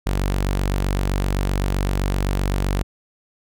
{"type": "tone", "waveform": "sawtooth", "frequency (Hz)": 47.77, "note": "G1", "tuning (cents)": -44, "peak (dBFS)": -15, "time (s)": [0.06, 2.83], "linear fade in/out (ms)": 10, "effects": []}